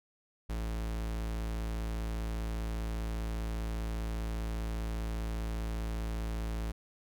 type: tone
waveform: 45% pulse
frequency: 55 Hz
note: A1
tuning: in tune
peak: -33 dBFS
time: 0.49-6.72 s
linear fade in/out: 10 ms
effects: none